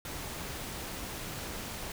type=noise with amplitude modulation; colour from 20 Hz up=pink; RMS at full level=-38 dBFS; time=0.05-1.92 s; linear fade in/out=2 ms; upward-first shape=sine; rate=244 Hz; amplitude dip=40%; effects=none